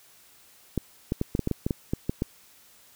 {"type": "clicks", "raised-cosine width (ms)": 3, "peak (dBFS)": -12, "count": 12, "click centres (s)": [0.777, 1.121, 1.214, 1.351, 1.393, 1.474, 1.513, 1.665, 1.708, 1.935, 2.095, 2.221], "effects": ["white hiss -56 dBFS RMS until 2.95 s"]}